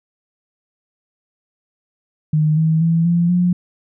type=tone with pitch steps; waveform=sine; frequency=153.8 / 159.5 / 165.41 / 171.54 / 177.9 Hz; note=D#3 / D#3 / E3 / F3 / F3; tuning=-20 / +43 / +6 / -31 / +32 cents; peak=-12 dBFS; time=2.33-3.53 s; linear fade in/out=5 ms; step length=240 ms; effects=none